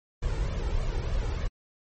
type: noise with flanger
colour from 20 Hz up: brown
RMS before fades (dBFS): -28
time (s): 0.22-1.48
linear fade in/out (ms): 10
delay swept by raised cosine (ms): 1.7 to 2.24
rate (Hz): 3.3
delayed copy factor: +0.6
effects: MP3 32 kbps